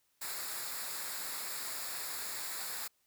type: noise with comb filter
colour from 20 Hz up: white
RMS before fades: -40 dBFS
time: 0.21-2.88 s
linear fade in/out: 10 ms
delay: 0.33 ms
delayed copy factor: -0.65
effects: white hiss -75 dBFS RMS until 3.06 s